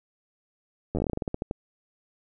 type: slowing click train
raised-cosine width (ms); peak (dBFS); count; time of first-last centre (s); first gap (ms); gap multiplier
2; -15; 16; 0.95-1.511; 10; 1.17
effects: none